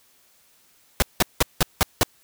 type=noise bursts; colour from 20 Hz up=pink; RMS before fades=-17 dBFS; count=6; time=1-2.032 s; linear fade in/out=0 ms; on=22 ms; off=180 ms; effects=white hiss -59 dBFS RMS until 2.23 s